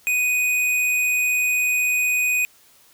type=tone with hard clipping; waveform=sine; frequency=2489 Hz; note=D#7; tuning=in tune; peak=-19 dBFS; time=0.07-2.45 s; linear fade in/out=0 ms; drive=15 dB; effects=white hiss -54 dBFS RMS until 2.93 s